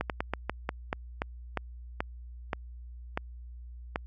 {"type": "slowing click train", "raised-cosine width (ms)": 0.5, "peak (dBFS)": -14, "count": 13, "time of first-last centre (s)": [0.01, 3.959], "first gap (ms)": 88, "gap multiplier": 1.22, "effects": ["added 60 Hz sine -42 dBFS peak until 4.06 s"]}